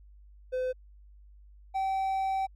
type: tone pair in turn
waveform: triangle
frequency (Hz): 510 / 770.6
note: C5 / G5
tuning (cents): -44 / -30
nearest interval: perfect fifth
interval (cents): 714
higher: second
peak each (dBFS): -26 / -25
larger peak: second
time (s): 0.52-0.73 / 1.74-2.47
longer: second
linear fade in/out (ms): 20
effects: added 50 Hz sine -51 dBFS peak until 2.55 s

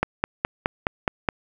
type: click train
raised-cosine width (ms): 0.5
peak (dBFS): -5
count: 7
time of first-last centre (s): 0.03-1.288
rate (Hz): 4.77
effects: 7-bit

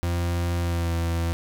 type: tone with pitch glide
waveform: 40% pulse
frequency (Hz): 86.4 to 84.09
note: F2 to E2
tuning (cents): -18 to +35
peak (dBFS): -22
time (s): 0.03-1.33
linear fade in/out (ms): 0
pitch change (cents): -47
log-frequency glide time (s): 0.6-0.93
effects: none

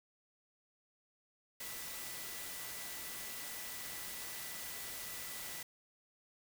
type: tone in noise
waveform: sine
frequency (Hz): 1977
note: B6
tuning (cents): +1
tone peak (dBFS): -54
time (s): 1.6-5.63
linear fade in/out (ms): 5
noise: white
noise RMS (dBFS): -45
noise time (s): 1.6-5.63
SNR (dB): -12
effects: none

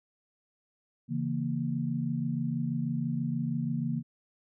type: chord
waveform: sine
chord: A# diminished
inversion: first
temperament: equal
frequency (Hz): 138.59 / 164.81 / 233.1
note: C#3 / E3 / A#3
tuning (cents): 0 / 0 / 0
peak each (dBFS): -33 / -33 / -32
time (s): 1.08-4.03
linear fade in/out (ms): 50
effects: none

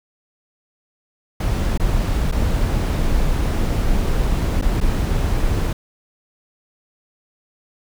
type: noise with dropouts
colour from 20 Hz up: brown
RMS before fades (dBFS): -18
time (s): 1.4-5.73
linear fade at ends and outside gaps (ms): 5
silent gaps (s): 1.777-1.797 / 2.315-2.322 / 4.614-4.622 / 4.804-4.81
effects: none

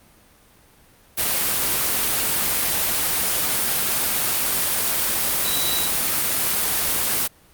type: tone in noise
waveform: sine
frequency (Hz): 3914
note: B7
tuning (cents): -16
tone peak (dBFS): -24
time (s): 5.44-5.89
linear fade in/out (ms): 20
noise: white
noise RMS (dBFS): -21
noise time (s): 1.17-7.28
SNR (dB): -6
effects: pink hiss -53 dBFS RMS until 7.53 s + Opus 32 kbps

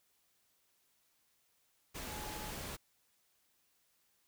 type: tone in noise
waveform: sine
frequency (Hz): 849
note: G#5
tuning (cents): +38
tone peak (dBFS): -49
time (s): 2.07-2.52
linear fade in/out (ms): 20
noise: pink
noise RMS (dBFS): -44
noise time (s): 1.94-2.77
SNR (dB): -8
effects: white hiss -75 dBFS RMS until 4.27 s

